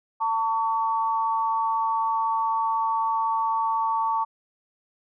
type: tone pair together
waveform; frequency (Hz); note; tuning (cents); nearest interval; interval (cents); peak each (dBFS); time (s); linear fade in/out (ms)
sine; 897 / 1129; A5 / C#6; +33 / +31; major third; 398; -23 / -26; 0.2-4.25; 20
effects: none